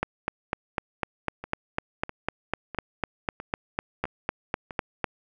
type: two click trains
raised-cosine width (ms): 0.5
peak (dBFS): -10 / -21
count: 21 / 6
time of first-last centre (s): 0.03-5.043 / 1.44-4.708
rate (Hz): 3.99 / 1.53
effects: none